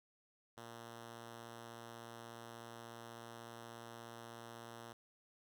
5% pulse tone, 116.54 Hz, A#2, in tune, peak -39 dBFS, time 0.57-4.93 s, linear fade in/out 5 ms, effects none

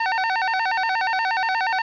25% pulse tone with vibrato, 828 Hz, G#5, 5 cents flat, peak -16 dBFS, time 0-1.82 s, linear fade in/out 5 ms, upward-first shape square, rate 8.4 Hz, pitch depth 160 cents each way, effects resampled to 11025 Hz + 7-bit

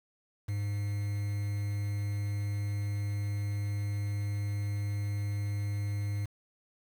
triangle tone with quantisation, 102.1 Hz, G#2, 29 cents flat, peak -28 dBFS, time 0.48-6.26 s, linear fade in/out 10 ms, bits 8, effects none

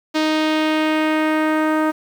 sawtooth tone with low-pass filter sweep, 311.1 Hz, D#4, in tune, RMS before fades -18 dBFS, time 0.14-1.92 s, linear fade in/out 20 ms, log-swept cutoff 4500 to 1400 Hz, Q 1.5, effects 7-bit

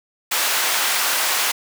pink high-pass noise, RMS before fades -20 dBFS, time 0.31-1.52 s, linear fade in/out 10 ms, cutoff 1000 Hz, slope 12 dB/octave, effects none

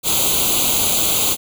white noise with comb filter, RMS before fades -17 dBFS, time 0.03-1.37 s, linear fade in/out 50 ms, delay 0.28 ms, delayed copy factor +0.9, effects none

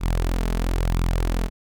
sawtooth tone with flanger, 42.78 Hz, F1, 35 cents flat, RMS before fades -22 dBFS, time 0-1.5 s, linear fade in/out 50 ms, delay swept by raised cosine 0.81 to 4.71 ms, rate 1 Hz, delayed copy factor +0.5, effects none

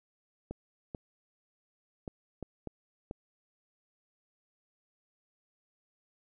clicks, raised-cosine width 2 ms, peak -25 dBFS, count 6, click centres 0.51 / 0.948 / 2.078 / 2.427 / 2.673 / 3.111 s, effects none

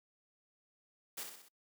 white noise with echo, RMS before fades -42 dBFS, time 1.17-1.24 s, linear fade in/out 10 ms, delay 62 ms, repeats 4, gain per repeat -5 dB, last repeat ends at 1.488 s, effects noise-tail reverb RT60 0.1 s tail -25 dB re dry + high-pass 200 Hz 12 dB/octave

